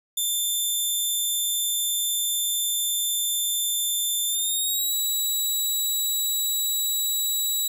10% pulse tone with pitch glide, 3551 to 3895 Hz, A7 to B7, +15 to -25 cents, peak -16 dBFS, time 0.17-7.68 s, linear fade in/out 5 ms, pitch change +160 cents, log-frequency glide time 4.27-4.93 s, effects none

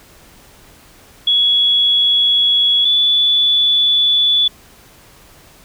sine tone pair in turn, 3361 / 3455 Hz, G#7 / A7, +20 / -32 cents, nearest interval unison, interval 48 cents, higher second, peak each -10 dBFS, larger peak neither, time 1.27-2.85 / 2.85-4.48 s, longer second, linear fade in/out 5 ms, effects pink hiss -45 dBFS RMS until 5.64 s

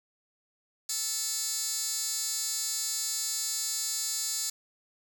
15% pulse tone with high-pass filter, 440 Hz, A4, in tune, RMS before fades -32 dBFS, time 0.89-4.5 s, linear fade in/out 5 ms, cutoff 6000 Hz, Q 2.2, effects none

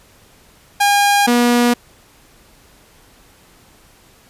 sawtooth tone pair in turn, 811 / 241 Hz, G#5 / B3, -41 / -42 cents, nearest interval octave + major sixth, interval 2101 cents, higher first, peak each -7 dBFS, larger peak neither, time 0.8-1.27 / 1.27-1.74 s, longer neither, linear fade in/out 10 ms, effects pink hiss -49 dBFS RMS until 4.29 s + resampled to 32000 Hz

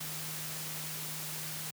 sine tone in noise, 155.56 Hz, D#3, in tune, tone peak -45 dBFS, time 0-1.71 s, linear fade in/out 10 ms, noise white, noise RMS -40 dBFS, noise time 0-1.71 s, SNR -8 dB, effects high-pass 100 Hz 12 dB/octave

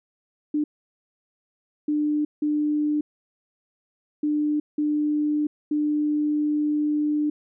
sine tone bursts at uneven times, 298.8 Hz, D4, 30 cents sharp, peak -20 dBFS, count 6, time 0.54-0.64 / 1.88-2.25 / 2.42-3.01 / 4.23-4.6 / 4.78-5.47 / 5.71-7.3 s, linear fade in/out 5 ms, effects none

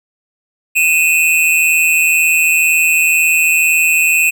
square tone pair together, 2501 / 2663 Hz, D#7 / E7, +8 / +17 cents, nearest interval minor second, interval 109 cents, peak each -13 dBFS, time 0.75-4.31 s, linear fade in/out 20 ms, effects none

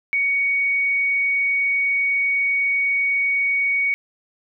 sine tone, 2238 Hz, C#7, 16 cents sharp, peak -17 dBFS, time 0.13-3.94 s, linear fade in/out 0 ms, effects none

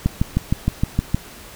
click train, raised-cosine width 5 ms, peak -4 dBFS, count 8, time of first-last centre 0.06-1.145 s, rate 6.45 Hz, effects pink hiss -40 dBFS RMS until 1.55 s

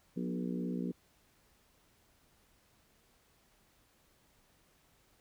harmonic tone with a mistuned harmonic, 60.2 Hz, B1, 44 cents flat, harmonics 3 / 4 / 5 / 6 / 7 / 8, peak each -37 / -38 / -43 / -46 / -47 / -49 dBFS, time 0.16-0.92 s, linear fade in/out 10 ms, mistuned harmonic 4, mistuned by +22 cents, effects pink hiss -69 dBFS RMS until 5.2 s

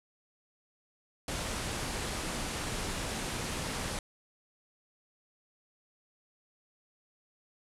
pink low-pass noise, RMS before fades -36 dBFS, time 1.28-3.99 s, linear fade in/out 2 ms, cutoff 11000 Hz, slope 48 dB/octave, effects none

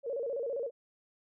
sine tone with vibrato, 510 Hz, C5, 44 cents flat, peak -32 dBFS, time 0.03-0.71 s, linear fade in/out 50 ms, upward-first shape square, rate 15 Hz, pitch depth 150 cents each way, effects none

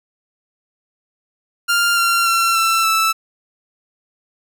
sawtooth tone with pitch steps, 1396.9 / 1376.9 / 1357.1 / 1337.7 / 1318.5 Hz, F6 / F6 / E6 / E6 / E6, 0 / -25 / +50 / +25 / 0 cents, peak -10 dBFS, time 1.68-3.13 s, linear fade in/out 20 ms, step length 290 ms, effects none

